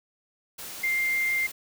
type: tone in noise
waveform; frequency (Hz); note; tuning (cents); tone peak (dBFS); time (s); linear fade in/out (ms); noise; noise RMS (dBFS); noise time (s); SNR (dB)
sine; 2102; C7; +7; -23; 0.83-1.47; 10; white; -39; 0.58-1.52; +13
effects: none